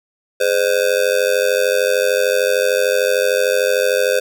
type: tone with amplitude modulation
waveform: square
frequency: 512 Hz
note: C5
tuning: 38 cents flat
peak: -10 dBFS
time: 0.4-4.2 s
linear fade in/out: 10 ms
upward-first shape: sine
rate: 93.3 Hz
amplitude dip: 100%
effects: none